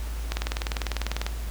click train, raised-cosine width 0.2 ms, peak -10 dBFS, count 20, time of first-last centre 0.32-1.265 s, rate 20.1 Hz, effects added 55 Hz sine -29 dBFS peak until 1.5 s + pink hiss -43 dBFS RMS until 1.5 s

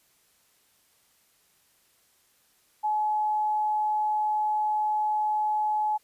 sine tone, 851 Hz, G#5, 42 cents sharp, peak -23 dBFS, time 2.83-5.98 s, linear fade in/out 20 ms, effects white hiss -65 dBFS RMS until 6.03 s + resampled to 32000 Hz

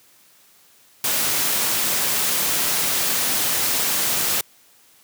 white noise, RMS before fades -21 dBFS, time 1.04-4.41 s, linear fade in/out 2 ms, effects white hiss -54 dBFS RMS until 5.03 s + high-pass 100 Hz 12 dB/octave

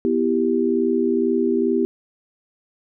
sine chord, E minor, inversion second, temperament equal, 246.9 / 329.6 / 392 Hz, B3 / E4 / G4, 0 / 0 / 0 cents, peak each -21 / -22 / -20 dBFS, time 0.05-1.85 s, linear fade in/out 0 ms, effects none

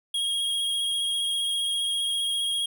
square tone with vibrato, 3273 Hz, G#7, 26 cents flat, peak -25 dBFS, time 0.14-2.66 s, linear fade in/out 5 ms, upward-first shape sine, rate 15 Hz, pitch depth 21 cents each way, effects none

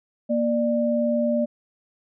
sine tone pair together, 235.6 / 593.7 Hz, A#3 / D5, +19 / +19 cents, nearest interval octave + major third, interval 1600 cents, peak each -22 dBFS, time 0.29-1.46 s, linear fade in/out 20 ms, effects none

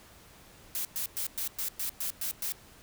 blue noise bursts, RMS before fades -33 dBFS, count 9, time 0.75-2.521 s, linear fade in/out 0 ms, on 99 ms, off 110 ms, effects pink hiss -55 dBFS RMS until 2.82 s

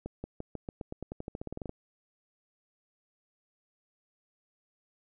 accelerating click train, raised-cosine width 2 ms, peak -24 dBFS, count 19, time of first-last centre 0.06-1.694 s, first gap 180 ms, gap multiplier 0.91, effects none

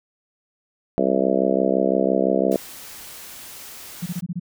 harmonic tone, 65.9 Hz, C2, 13 cents sharp, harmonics 3 / 4 / 5 / 6 / 7 / 8 / 9 / 10, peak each -25 / -25 / -25 / -25 / -25 / -25 / -25 / -25 dBFS, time 0.98-2.56 s, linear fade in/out 0 ms
white noise, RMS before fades -39 dBFS, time 2.51-4.21 s, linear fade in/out 10 ms
sine tone bursts, 175.7 Hz, F3, 11 cents sharp, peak -23 dBFS, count 6, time 4.02-4.398 s, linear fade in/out 10 ms, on 43 ms, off 24 ms
effects none

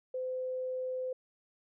sine tone, 512 Hz, C5, 38 cents flat, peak -33 dBFS, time 0.14-1.13 s, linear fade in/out 5 ms, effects none

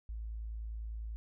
sine tone, 55 Hz, A1, in tune, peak -38 dBFS, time 0.09-1.16 s, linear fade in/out 0 ms, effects none

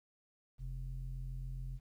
square tone with low-pass filter, 43.65 Hz, F1, in tune, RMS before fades -42 dBFS, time 0.58-1.8 s, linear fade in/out 50 ms, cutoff 110 Hz, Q 7.1, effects 12-bit

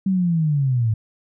sine linear sweep, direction down, 195.1 to 106.2 Hz, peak -16 dBFS, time 0.06-0.94 s, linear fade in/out 5 ms, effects none

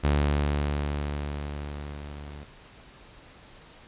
sawtooth tone with level ramp, 72.7 Hz, D2, 17 cents flat, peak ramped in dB -16 to -36 dBFS, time 0.03-2.45 s, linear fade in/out 20 ms, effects pink hiss -51 dBFS RMS until 3.87 s + resampled to 8000 Hz

